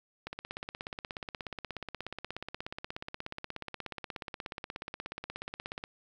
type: click train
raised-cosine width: 0.3 ms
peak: -22 dBFS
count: 94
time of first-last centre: 0.27-5.839 s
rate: 16.7 Hz
effects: 10-bit